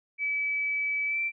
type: tone with pitch glide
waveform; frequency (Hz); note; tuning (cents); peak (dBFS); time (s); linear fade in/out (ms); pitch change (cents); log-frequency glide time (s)
sine; 2295 to 2342; D7 to D7; -40 to -5; -26; 0.18-1.32; 50; +35; 1.06-1.2
effects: none